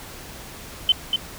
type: tone with echo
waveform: sine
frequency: 3063 Hz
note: G7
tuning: 41 cents flat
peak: -12 dBFS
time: 0.89-0.92 s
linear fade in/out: 2 ms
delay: 240 ms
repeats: 1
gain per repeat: -5 dB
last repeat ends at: 1.16 s
effects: pink hiss -39 dBFS RMS until 1.38 s